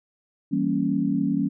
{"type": "chord", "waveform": "sine", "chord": "E diminished seventh", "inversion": "none", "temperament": "equal", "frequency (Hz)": [164.81, 196, 233.1, 277.2], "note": ["E3", "G3", "Bb3", "Db4"], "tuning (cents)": [0, 0, 0, 0], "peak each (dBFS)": [-29, -26, -27, -24], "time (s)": [0.51, 1.49], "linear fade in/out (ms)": 20, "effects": []}